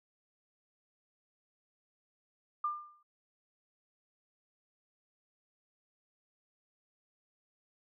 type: tone with exponential decay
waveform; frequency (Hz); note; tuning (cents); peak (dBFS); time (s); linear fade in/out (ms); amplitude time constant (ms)
sine; 1198; D6; +34; -28; 2.64-3.03; 5; 83
effects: none